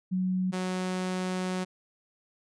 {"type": "tone pair in turn", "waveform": ["sine", "sawtooth"], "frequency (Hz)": [185, 184.31], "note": ["F#3", "F#3"], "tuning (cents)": [0, -6], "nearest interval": "unison", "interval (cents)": 6, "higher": "first", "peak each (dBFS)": -25, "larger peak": "neither", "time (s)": [[0.11, 0.52], [0.52, 1.65]], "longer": "second", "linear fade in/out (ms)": 20, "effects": ["resampled to 22050 Hz"]}